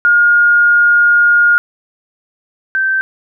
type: tone pair in turn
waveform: sine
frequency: 1425 / 1553.6 Hz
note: F6 / G6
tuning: +34 / -16 cents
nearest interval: minor second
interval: 150 cents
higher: second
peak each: -6 / -11 dBFS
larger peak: first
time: 0.05-1.58 / 2.75-3.01 s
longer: first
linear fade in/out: 0 ms
effects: none